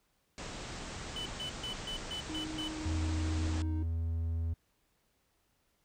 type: low-pass noise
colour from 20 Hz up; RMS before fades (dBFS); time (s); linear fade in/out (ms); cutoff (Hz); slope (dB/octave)
pink; -43; 0.38-3.62; 0; 8400; 96
type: tone bursts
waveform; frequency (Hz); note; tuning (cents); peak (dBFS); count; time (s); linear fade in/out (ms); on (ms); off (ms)
triangle; 3003; F#7; +25; -36; 7; 1.16-2.679; 2; 97; 140
type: tone with vibrato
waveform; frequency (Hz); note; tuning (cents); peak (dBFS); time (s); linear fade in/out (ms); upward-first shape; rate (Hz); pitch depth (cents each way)
triangle; 311.9; D#4; +4; -37; 2.29-3.83; 5; triangle; 5.3; 10
type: tone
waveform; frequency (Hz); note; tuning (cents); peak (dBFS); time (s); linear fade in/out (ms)
triangle; 82.41; E2; 0; -29; 2.85-4.54; 10
effects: pink hiss -75 dBFS RMS until 5.84 s